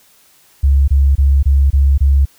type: tone bursts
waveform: sine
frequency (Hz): 69.1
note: C#2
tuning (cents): -5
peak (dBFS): -7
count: 6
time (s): 0.63-2.255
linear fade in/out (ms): 10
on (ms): 250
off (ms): 25
effects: white hiss -50 dBFS RMS until 2.38 s